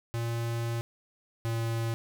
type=tone pair in turn; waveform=square; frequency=116.54 / 114.74 Hz; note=A#2 / A#2; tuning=0 / -27 cents; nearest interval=unison; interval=27 cents; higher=first; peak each=-30 / -29 dBFS; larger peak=second; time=0.14-0.81 / 1.45-1.94 s; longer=first; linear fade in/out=0 ms; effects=none